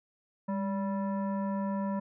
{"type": "tone with frequency modulation", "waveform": "sine", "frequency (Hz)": 200.2, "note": "G3", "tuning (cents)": 37, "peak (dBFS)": -29, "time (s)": [0.48, 2], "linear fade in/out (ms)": 10, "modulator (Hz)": 777, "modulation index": 0.75, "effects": []}